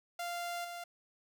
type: tone with level steps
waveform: sawtooth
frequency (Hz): 695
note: F5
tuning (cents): -9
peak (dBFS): -33 / -38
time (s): 0.19-0.84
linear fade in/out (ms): 5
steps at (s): 0.64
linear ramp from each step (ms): 10
effects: none